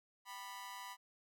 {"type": "tone with amplitude modulation", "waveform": "sawtooth", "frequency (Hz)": 987.8, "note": "B5", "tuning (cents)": 0, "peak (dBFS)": -39, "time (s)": [0.25, 0.97], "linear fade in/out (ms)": 50, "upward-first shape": "sine", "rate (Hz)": 213, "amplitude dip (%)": 85, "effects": []}